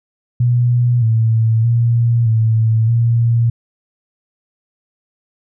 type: tone with pitch steps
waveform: sine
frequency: 121.5 / 112.4 / 117.5 / 111.7 / 116.8 Hz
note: B2 / A2 / A#2 / A2 / A#2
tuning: -28 / +37 / +14 / +27 / +4 cents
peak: -10 dBFS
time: 0.4-3.5 s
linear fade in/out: 5 ms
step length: 620 ms
effects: none